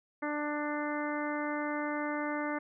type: harmonic tone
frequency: 296.2 Hz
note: D4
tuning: 15 cents sharp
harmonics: 1 / 2 / 3 / 4 / 5 / 6 / 7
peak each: -35 / -38 / -40 / -41 / -42 / -43 / -43 dBFS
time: 0.22-2.59 s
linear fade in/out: 10 ms
effects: none